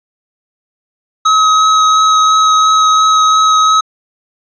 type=tone with vibrato; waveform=square; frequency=1275 Hz; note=D#6; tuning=42 cents sharp; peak=-7 dBFS; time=1.25-3.81 s; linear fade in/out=10 ms; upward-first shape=triangle; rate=2.9 Hz; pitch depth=9 cents each way; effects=resampled to 16000 Hz